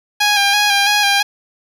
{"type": "tone with vibrato", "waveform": "10% pulse", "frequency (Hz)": 815, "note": "G#5", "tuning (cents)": -33, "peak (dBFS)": -3, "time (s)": [0.2, 1.23], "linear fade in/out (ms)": 10, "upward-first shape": "square", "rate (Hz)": 3, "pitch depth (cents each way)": 30, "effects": ["low-pass 10000 Hz 12 dB/octave", "7-bit"]}